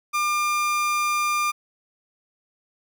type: tone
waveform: 30% pulse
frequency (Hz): 1200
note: D6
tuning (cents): +37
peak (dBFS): -18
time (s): 0.13-1.52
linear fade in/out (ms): 20
effects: none